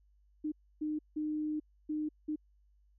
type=tone bursts at uneven times; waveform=sine; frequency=305 Hz; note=D#4; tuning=34 cents flat; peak=-32 dBFS; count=5; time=0.44-0.52 / 0.81-0.99 / 1.16-1.6 / 1.89-2.09 / 2.28-2.36 s; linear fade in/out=10 ms; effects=added 50 Hz sine -64 dBFS peak until 2.98 s